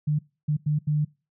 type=tone bursts at uneven times; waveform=sine; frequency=150 Hz; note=D3; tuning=37 cents sharp; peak=-20 dBFS; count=4; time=0.07-0.19 / 0.48-0.57 / 0.66-0.79 / 0.87-1.05 s; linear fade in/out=10 ms; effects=noise-tail reverb RT60 0.3 s tail -23 dB re dry